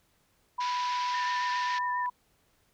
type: tone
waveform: sine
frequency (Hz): 987.8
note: B5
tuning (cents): 0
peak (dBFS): -28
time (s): 0.58-2.1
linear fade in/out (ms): 10
type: band-pass noise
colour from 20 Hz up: pink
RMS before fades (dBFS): -39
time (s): 0.6-1.79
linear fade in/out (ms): 10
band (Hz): 1500 to 5600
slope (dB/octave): 48
type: tone with vibrato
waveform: sine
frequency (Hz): 1800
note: A6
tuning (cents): +39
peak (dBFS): -35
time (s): 1.14-2.06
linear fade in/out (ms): 0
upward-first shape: triangle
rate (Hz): 7.4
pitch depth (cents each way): 40
effects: pink hiss -69 dBFS RMS until 2.73 s